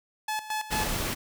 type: tone with tremolo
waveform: sawtooth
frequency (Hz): 860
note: A5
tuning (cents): -40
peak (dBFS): -24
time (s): 0.28-0.95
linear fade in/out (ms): 5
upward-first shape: square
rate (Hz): 4.5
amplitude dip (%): 75
type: noise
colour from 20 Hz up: pink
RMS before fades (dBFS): -30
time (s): 0.7-1.15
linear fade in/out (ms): 20
effects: none